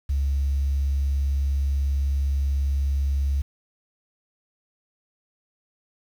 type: tone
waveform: sine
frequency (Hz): 69.3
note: C#2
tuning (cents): 0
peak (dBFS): -19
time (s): 0.09-3.42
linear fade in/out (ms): 10
effects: tanh soft clip ceiling -16 dBFS + 8-bit